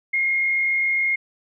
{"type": "tone with frequency modulation", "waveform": "sine", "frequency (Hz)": 2140, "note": "C7", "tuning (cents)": 38, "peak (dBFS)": -18, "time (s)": [0.13, 1.16], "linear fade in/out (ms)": 10, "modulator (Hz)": 47.3, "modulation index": 0.54, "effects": []}